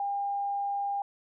sine tone, 803 Hz, G5, 41 cents sharp, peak -28 dBFS, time 0-1.02 s, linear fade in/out 2 ms, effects none

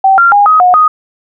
sine tone with pitch steps, 772 / 1382 / 816 / 1260 / 724 / 1246 Hz, G5 / F6 / G#5 / D#6 / F#5 / D#6, -27 / -19 / -31 / +21 / -38 / +2 cents, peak -3 dBFS, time 0.04-0.88 s, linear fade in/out 5 ms, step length 140 ms, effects none

